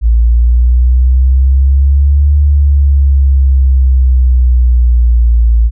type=exponential two-way sweep; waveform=sine; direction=up then down; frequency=56.3 to 72.8 to 56.3 Hz; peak=-4 dBFS; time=0.01-5.71 s; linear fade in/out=50 ms; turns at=2.36 s; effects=none